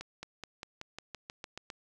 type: accelerating click train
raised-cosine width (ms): 0.2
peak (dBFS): -24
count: 11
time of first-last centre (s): 0.01-1.702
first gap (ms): 220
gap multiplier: 0.94
effects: none